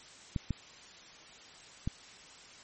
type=clicks; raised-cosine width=5 ms; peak=-19 dBFS; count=3; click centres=0.362 / 0.507 / 1.875 s; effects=white hiss -53 dBFS RMS until 2.63 s + MP3 32 kbps